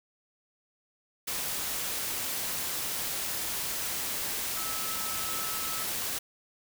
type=tone in noise; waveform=sine; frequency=1300 Hz; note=E6; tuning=24 cents flat; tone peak=-40 dBFS; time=4.56-5.84 s; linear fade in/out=10 ms; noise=white; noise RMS=-33 dBFS; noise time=1.27-6.19 s; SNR=-10 dB; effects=none